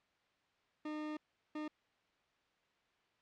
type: tone bursts at uneven times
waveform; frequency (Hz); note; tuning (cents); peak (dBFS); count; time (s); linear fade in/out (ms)
40% pulse; 304.6; D#4; -37; -39; 2; 0.85-1.17 / 1.55-1.68; 5
effects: white hiss -75 dBFS RMS until 3.21 s + low-pass 3000 Hz 12 dB/octave